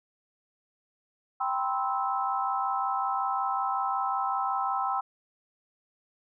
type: chord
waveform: sine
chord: C major seventh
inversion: second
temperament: just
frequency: 784.9 / 981.1 / 1046.5 / 1308.1 Hz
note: G5 / B5 / C6 / E6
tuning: +2 / -12 / 0 / -14 cents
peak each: -30 / -35 / -32 / -31 dBFS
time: 1.4-5.01 s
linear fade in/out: 10 ms
effects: none